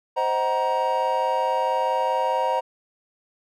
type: chord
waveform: triangle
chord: C half-diminished seventh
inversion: none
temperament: just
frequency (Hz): 523.3 / 627.9 / 753.5 / 941.9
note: C5 / Eb5 / Gb5 / Bb5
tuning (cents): 0 / +16 / +31 / +18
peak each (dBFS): -24 / -27 / -27 / -21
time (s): 0.16-2.61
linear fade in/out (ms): 20
effects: none